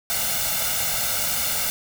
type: noise with comb filter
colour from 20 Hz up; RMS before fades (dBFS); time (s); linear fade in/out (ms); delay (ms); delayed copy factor
white; -24; 0.1-1.7; 0; 1.4; +0.8
effects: none